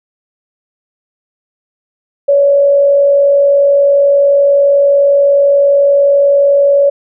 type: tone with frequency modulation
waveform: sine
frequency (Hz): 564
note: C#5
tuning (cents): +30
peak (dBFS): -5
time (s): 2.28-6.9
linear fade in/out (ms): 10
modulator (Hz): 48.6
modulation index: 0.25
effects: none